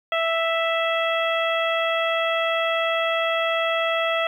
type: harmonic tone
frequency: 659.3 Hz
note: E5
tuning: in tune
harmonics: 1 / 2 / 3 / 4 / 5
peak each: -23 / -26 / -28 / -29 / -30 dBFS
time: 0.12-4.27 s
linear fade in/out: 2 ms
effects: 9-bit